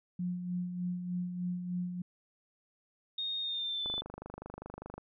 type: tone with tremolo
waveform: sine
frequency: 178.6 Hz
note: F3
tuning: 39 cents sharp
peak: -31 dBFS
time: 0.19-2.02 s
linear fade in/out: 5 ms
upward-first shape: sine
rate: 3.3 Hz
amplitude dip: 50%
type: tone with pitch glide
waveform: sine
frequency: 3700 to 3506 Hz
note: A#7 to A7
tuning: -14 to -7 cents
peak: -33 dBFS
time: 3.18-4.01 s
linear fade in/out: 5 ms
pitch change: -93 cents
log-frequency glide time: 3.41-3.86 s
type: click train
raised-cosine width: 1 ms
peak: -29 dBFS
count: 29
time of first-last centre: 3.86-4.98 s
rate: 25 Hz
effects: none